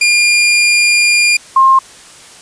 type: tone pair in turn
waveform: sawtooth / sine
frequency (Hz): 2410 / 1064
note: D7 / C6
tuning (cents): +44 / +29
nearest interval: octave + major second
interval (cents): 1415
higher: first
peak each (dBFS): -4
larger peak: neither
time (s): 0.01-1.37 / 1.56-1.79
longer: first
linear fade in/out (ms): 5
effects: white hiss -37 dBFS RMS until 2.41 s + resampled to 22050 Hz